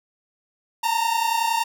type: tone pair together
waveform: 45% pulse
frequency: 898.4 / 929 Hz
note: A5 / A#5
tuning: +36 / -6 cents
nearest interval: minor second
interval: 58 cents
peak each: -24 / -22 dBFS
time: 0.83-1.64 s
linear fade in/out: 10 ms
effects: none